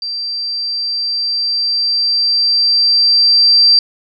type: tone with level ramp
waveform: sine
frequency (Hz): 4700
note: D8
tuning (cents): +1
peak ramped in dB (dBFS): -19 to -5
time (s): 0.02-3.79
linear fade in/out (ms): 2
effects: none